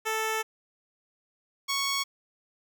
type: tone pair in turn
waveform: 10% pulse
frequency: 440 / 1108.7 Hz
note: A4 / C#6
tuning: 0 / 0 cents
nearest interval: octave + major third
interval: 1600 cents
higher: second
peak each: -19 / -18 dBFS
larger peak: second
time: 0.05-0.43 / 1.68-2.04 s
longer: first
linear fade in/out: 20 ms
effects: none